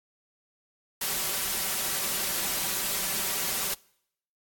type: noise with comb filter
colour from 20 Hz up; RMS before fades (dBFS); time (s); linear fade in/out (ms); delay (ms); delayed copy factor
white; -29; 1.01-3.74; 5; 5.2; +0.55
effects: noise-tail reverb RT60 0.7 s tail -24 dB re dry + AAC 64 kbps